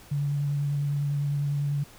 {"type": "tone with vibrato", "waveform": "sine", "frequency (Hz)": 143.5, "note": "D3", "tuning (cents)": -40, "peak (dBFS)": -24, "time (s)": [0.11, 1.84], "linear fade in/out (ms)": 10, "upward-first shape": "triangle", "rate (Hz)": 10, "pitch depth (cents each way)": 19, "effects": ["pink hiss -51 dBFS RMS until 1.98 s"]}